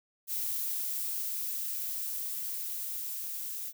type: noise with level ramp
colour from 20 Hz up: violet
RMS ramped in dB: -33 to -38 dBFS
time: 0.27-3.73 s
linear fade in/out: 50 ms
effects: none

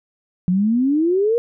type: exponential sweep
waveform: sine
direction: up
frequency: 174.61 to 482.5 Hz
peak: -14 dBFS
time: 0.48-1.38 s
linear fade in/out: 0 ms
effects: none

